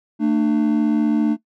triangle tone pair together, 224.1 / 299.2 Hz, A3 / D4, +32 / +32 cents, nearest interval perfect fourth, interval 500 cents, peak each -15 dBFS, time 0.19-1.37 s, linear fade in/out 50 ms, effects noise-tail reverb RT60 0.1 s tail -18 dB re dry + tanh soft clip ceiling -6 dBFS

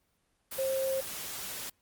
sine tone in noise, 532 Hz, C5, 29 cents sharp, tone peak -28 dBFS, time 0.58-1.01 s, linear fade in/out 10 ms, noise white, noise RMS -39 dBFS, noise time 0.51-1.7 s, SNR +8 dB, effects pink hiss -74 dBFS RMS until 1.81 s + Opus 24 kbps

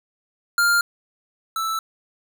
square tone pair in turn, 1400 / 1319 Hz, F6 / E6, +4 / +1 cents, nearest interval minor second, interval 103 cents, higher first, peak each -16 / -23 dBFS, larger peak first, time 0.58-0.81 / 1.56-1.79 s, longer neither, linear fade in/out 2 ms, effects none

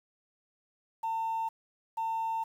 sine tone pair in turn, 900 / 900 Hz, A5 / A5, +39 / +39 cents, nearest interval unison, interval 0 cents, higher neither, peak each -28 dBFS, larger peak neither, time 1.03-1.49 / 1.97-2.44 s, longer second, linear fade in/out 10 ms, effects tanh soft clip ceiling -27 dBFS + 9-bit

